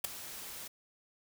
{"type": "noise with ADSR envelope", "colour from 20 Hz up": "white", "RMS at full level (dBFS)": -27, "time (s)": [0.04, 0.68], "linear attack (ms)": 8, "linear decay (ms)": 5, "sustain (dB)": -18, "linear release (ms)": 8, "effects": []}